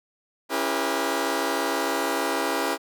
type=chord; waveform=15% pulse; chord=C# diminished seventh; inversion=none; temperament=just; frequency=277.2 / 332.6 / 399.1 / 479 Hz; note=C#4 / E4 / G4 / Bb4; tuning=0 / +16 / +31 / +47 cents; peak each=-23 dBFS; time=0.49-2.78 s; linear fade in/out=50 ms; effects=none